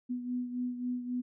sine beating tone pair, 246.9 / 250.6 Hz, B3 / B3, 0 / +25 cents, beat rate 3.7 Hz, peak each -33 / -40 dBFS, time 0.09-1.22 s, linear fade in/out 20 ms, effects none

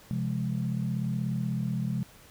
sine chord, F minor, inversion second, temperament equal with one note detuned, 130.81 / 171.52 / 207.7 Hz, C3 / F3 / Ab3, 0 / -31 / 0 cents, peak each -30 / -32 / -32 dBFS, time 0.11-2.03 s, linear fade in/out 0 ms, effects tanh soft clip ceiling -18 dBFS + pink hiss -54 dBFS RMS until 2.3 s

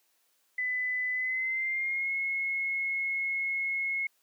sine tone with pitch glide, 2003 to 2172 Hz, B6 to C#7, +24 to -36 cents, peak -28 dBFS, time 0.58-4.07 s, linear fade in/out 5 ms, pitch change +140 cents, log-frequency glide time 1.13-2.12 s, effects white hiss -71 dBFS RMS until 4.22 s + high-pass 300 Hz 12 dB/octave

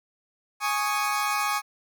30% pulse chord, Ab suspended fourth, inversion none, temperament equal, 830.6 / 1108.7 / 1244.5 Hz, Ab5 / Db6 / Eb6, 0 / 0 / 0 cents, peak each -26 dBFS, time 0.6-1.62 s, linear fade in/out 50 ms, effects none

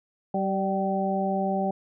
harmonic tone with a mistuned harmonic, 192.7 Hz, G3, 29 cents flat, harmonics 1 / 2 / 3 / 4, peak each -27 / -32 / -30 / -28 dBFS, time 0.34-1.71 s, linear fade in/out 5 ms, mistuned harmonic 3, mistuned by +30 cents, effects none

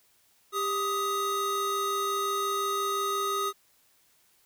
square tone pair together, 395.9 / 1253.4 Hz, G4 / D#6, +17 / +12 cents, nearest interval octave + minor sixth, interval 1995 cents, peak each -33 / -29 dBFS, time 0.52-3.53 s, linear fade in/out 50 ms, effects white hiss -65 dBFS RMS until 4.45 s

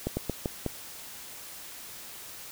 slowing click train, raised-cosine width 2 ms, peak -15 dBFS, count 5, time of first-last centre 0.07-0.663 s, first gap 100 ms, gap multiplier 1.27, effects white hiss -44 dBFS RMS until 2.51 s

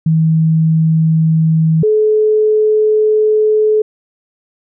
sine tone pair in turn, 160.3 / 429.4 Hz, E3 / A4, -48 / -42 cents, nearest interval octave + perfect fourth, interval 1706 cents, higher second, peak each -8 dBFS, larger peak neither, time 0.06-1.83 / 1.83-3.82 s, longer second, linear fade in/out 5 ms, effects none

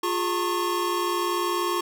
square tone cluster, 350.6 / 410.6 / 905 / 1092 Hz, F4 / G#4 / A5 / C#6, +7 / -20 / +48 / -26 cents, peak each -28 / -33 / -34 / -28 dBFS, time 0.03-1.81 s, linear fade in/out 5 ms, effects none

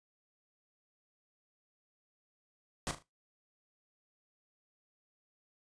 pink noise with echo, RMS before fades -35 dBFS, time 2.87-2.91 s, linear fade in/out 0 ms, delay 38 ms, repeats 3, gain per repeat -10 dB, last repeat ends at 3.024 s, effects noise-tail reverb RT60 0.2 s tail -17 dB re dry + resampled to 22050 Hz

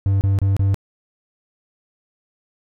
triangle tone bursts, 98 Hz, G2, in tune, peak -12 dBFS, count 4, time 0.06-0.744 s, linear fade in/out 0 ms, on 150 ms, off 28 ms, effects none

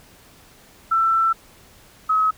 sine tone pair in turn, 1335 / 1279.4 Hz, E6 / D#6, +22 / +48 cents, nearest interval minor second, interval 74 cents, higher first, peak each -15 dBFS, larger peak neither, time 0.91-1.33 / 2.09-2.31 s, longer first, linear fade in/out 10 ms, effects pink hiss -50 dBFS RMS until 2.37 s

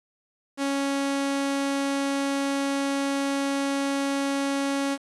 sawtooth tone, 277.2 Hz, C#4, in tune, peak -20 dBFS, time 0.57-4.98 s, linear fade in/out 50 ms, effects resampled to 24000 Hz + 8-bit

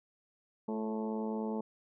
harmonic tone with a mistuned harmonic, 109.4 Hz, A2, 9 cents flat, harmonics 2 / 3 / 4 / 5 / 6 / 7 / 8 / 9 / 10, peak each -35 / -45 / -39 / -46 / -48 / -55 / -44 / -57 / -55 dBFS, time 0.68-1.61 s, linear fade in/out 5 ms, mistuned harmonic 3, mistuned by +35 cents, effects none

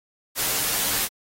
white noise with comb filter, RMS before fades -24 dBFS, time 0.35-1.09 s, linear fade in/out 50 ms, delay 12 ms, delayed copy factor -0.55, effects AAC 48 kbps

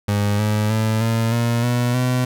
30% pulse tone with pitch steps, 102.7 / 106.26 / 109.94 / 113.76 / 117.7 / 121.78 / 126 Hz, G#2 / G#2 / A2 / A#2 / A#2 / B2 / B2, -19 / +40 / -1 / -42 / +17 / -24 / +35 cents, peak -14 dBFS, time 0.08-2.25 s, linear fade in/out 5 ms, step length 310 ms, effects none

